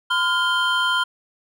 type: tone cluster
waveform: triangle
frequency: 1020 / 1409 / 3133 Hz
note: C6 / F6 / G7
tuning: -44 / +15 / -2 cents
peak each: -21 / -19 / -22 dBFS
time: 0.1-1.04 s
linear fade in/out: 10 ms
effects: none